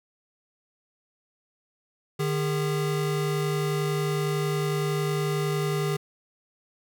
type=tone pair together; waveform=square; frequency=151.65 / 404 Hz; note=D#3 / G#4; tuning=-44 / -48 cents; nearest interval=octave + perfect fourth; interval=1696 cents; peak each=-27 / -29 dBFS; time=2.19-5.97 s; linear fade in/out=10 ms; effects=none